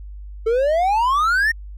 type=exponential sweep; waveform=triangle; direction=up; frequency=434.7 to 1875 Hz; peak=-13 dBFS; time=0.46-1.52 s; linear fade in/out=10 ms; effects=added 50 Hz sine -32 dBFS peak until 1.77 s